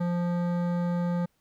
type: tone with hard clipping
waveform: sine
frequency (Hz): 174.61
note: F3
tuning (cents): 0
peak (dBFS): -27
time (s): 0-1.26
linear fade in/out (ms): 10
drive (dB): 14
effects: pink hiss -72 dBFS RMS until 1.4 s